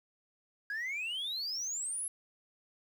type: exponential sweep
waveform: sine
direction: up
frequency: 1621 to 11150 Hz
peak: -32 dBFS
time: 0.7-2.08 s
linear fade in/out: 2 ms
effects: tanh soft clip ceiling -33 dBFS + 10-bit